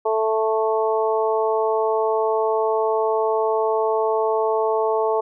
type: harmonic tone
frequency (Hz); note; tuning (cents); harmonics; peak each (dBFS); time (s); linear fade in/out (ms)
220; A3; 0; 2 / 3 / 4 / 5; -20 / -24 / -24 / -28; 0.05-5.21; 10
effects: none